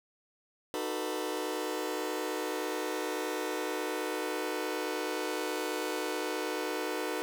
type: chord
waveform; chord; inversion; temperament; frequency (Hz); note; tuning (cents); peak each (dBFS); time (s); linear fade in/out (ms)
sawtooth; B dominant seventh; first; just; 308.7 / 370.4 / 444.5 / 493.9; D#4 / F#4 / A4 / B4; -14 / +2 / +18 / 0; -34; 0.74-7.22; 0
effects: 10-bit